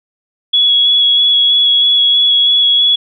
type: tone with vibrato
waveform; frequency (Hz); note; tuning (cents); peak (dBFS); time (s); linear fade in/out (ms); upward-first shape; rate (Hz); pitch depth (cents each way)
sine; 3362; G#7; +20; -7; 0.53-2.96; 10; square; 3.1; 9
effects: none